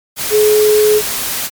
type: tone in noise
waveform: sine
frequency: 424.6 Hz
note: G#4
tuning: 38 cents sharp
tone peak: -7 dBFS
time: 0.3-1.02 s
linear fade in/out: 50 ms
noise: white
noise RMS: -19 dBFS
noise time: 0.16-1.5 s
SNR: +9 dB
effects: MP3 96 kbps